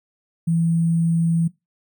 sine tone with sample-and-hold, 166.3 Hz, E3, 16 cents sharp, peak -16 dBFS, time 0.47-1.48 s, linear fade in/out 10 ms, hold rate 8820 Hz, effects noise-tail reverb RT60 0.2 s tail -20 dB re dry

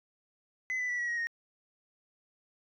sine tone with pitch steps, 2027 / 1992.2 / 1958 / 1924.3 / 1891.3 / 1858.8 Hz, B6 / B6 / B6 / B6 / A#6 / A#6, +45 / +15 / -15 / -45 / +25 / -5 cents, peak -28 dBFS, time 0.7-1.27 s, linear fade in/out 0 ms, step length 95 ms, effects tanh soft clip ceiling -29 dBFS

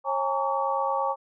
sine tone cluster, 544 / 816 / 905 / 1134 Hz, C#5 / G#5 / A5 / C#6, -33 / -31 / +48 / +39 cents, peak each -29 dBFS, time 0.04-1.16 s, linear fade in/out 50 ms, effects none

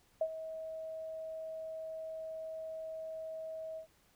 sine tone with ADSR envelope, 640 Hz, D#5, 49 cents sharp, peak -27 dBFS, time 0.21-3.87 s, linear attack 4 ms, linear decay 61 ms, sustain -13 dB, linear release 100 ms, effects pink hiss -69 dBFS RMS until 4.15 s

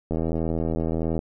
click train, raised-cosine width 2 ms, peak -13 dBFS, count 89, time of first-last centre 0.11-1.191 s, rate 81.4 Hz, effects none

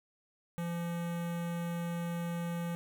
square tone with notch filter, 170.9 Hz, F3, 37 cents flat, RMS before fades -36 dBFS, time 0.58-2.75 s, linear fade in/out 0 ms, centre 4800 Hz, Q 1.2, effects none

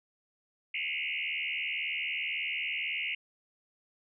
sine tone with frequency modulation, 2489 Hz, D#7, in tune, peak -31 dBFS, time 0.74-3.15 s, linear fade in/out 5 ms, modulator 78.1 Hz, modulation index 5.2, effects none

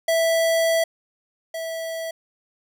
square tone pair in turn, 658 / 654.3 Hz, E5 / E5, -3 / -13 cents, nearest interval unison, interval 10 cents, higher first, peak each -18 / -28 dBFS, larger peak first, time 0.08-0.84 / 1.54-2.11 s, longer first, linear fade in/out 5 ms, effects none

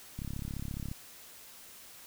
click train, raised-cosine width 5 ms, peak -26 dBFS, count 26, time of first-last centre 0.19-0.915 s, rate 34.5 Hz, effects white hiss -52 dBFS RMS until 2.06 s

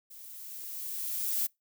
violet noise with level ramp, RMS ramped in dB -49 to -29 dBFS, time 0.1-1.47 s, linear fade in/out 10 ms, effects noise-tail reverb RT60 0.2 s tail -26 dB re dry

